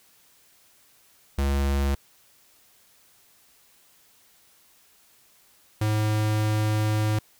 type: tone pair in turn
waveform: square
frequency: 69.4 / 107.26 Hz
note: C#2 / A2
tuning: +3 / -44 cents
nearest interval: minor sixth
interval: 753 cents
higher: second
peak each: -22 dBFS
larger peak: neither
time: 1.38-1.95 / 5.81-7.19 s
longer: second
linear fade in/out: 5 ms
effects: white hiss -59 dBFS RMS until 7.39 s